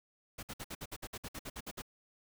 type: noise bursts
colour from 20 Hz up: pink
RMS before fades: -43 dBFS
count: 14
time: 0.38-1.821 s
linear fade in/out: 10 ms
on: 50 ms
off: 57 ms
effects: none